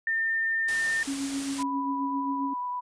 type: tone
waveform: sine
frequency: 1806 Hz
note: A6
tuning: 45 cents sharp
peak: -24 dBFS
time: 0.07-1.03 s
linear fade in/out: 2 ms
type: noise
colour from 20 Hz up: white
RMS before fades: -36 dBFS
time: 0.68-1.63 s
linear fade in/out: 5 ms
type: tone with tremolo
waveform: sine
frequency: 275.7 Hz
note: C#4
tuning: 9 cents flat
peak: -27 dBFS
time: 1.07-2.54 s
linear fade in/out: 10 ms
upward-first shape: sine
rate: 7.5 Hz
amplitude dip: 45%
type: tone with vibrato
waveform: sine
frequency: 987.8 Hz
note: B5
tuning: in tune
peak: -29 dBFS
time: 1.58-2.81 s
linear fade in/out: 20 ms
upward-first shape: sine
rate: 9.6 Hz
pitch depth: 10 cents each way
effects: resampled to 22050 Hz